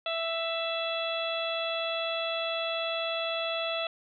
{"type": "harmonic tone with a mistuned harmonic", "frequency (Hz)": 661, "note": "E5", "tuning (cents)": 5, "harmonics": [1, 2, 3, 4, 5, 6], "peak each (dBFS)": [-32, -37, -44, -36, -35, -42], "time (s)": [0.06, 3.87], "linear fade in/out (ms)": 2, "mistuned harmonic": 5, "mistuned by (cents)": 39, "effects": []}